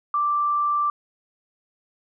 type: tone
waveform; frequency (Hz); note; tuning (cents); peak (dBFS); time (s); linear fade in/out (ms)
sine; 1174.7; D6; 0; -19; 0.14-0.9; 2
effects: none